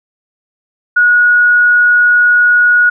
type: tone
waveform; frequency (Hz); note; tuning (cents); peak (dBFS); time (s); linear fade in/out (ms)
sine; 1454; F#6; -31; -5; 0.96-2.9; 10
effects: none